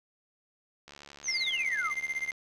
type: click train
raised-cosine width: 0.2 ms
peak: -30 dBFS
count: 104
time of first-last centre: 0.88-2.319 s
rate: 71.6 Hz
type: exponential sweep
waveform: sine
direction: down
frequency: 6645 to 1108.7 Hz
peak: -30 dBFS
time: 1.23-1.93 s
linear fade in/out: 50 ms
type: tone with tremolo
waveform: triangle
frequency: 2093 Hz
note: C7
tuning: in tune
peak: -26 dBFS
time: 1.28-2.31 s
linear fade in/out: 2 ms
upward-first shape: sine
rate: 16 Hz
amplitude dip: 85%
effects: none